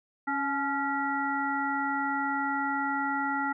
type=harmonic tone with a mistuned harmonic; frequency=277 Hz; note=C#4; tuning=1 cent flat; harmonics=1 / 3 / 5 / 7; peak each=-33 / -31 / -31 / -36 dBFS; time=0.27-3.53 s; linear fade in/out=10 ms; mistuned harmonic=3; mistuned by=+41 cents; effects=none